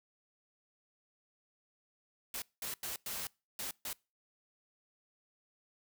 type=noise bursts at uneven times; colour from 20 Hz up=white; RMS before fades=-40 dBFS; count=6; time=2.34-2.42 / 2.62-2.74 / 2.83-2.96 / 3.06-3.27 / 3.59-3.71 / 3.85-3.93 s; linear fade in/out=2 ms; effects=noise-tail reverb RT60 0.3 s tail -25 dB re dry